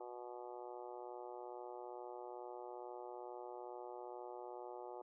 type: harmonic tone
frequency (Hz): 122.3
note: B2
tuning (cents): -16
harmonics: 3 / 4 / 5 / 6 / 7 / 8 / 9 / 10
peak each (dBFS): -52 / -53 / -55 / -55 / -53 / -64 / -63 / -65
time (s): 0-5.02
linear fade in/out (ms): 5
effects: none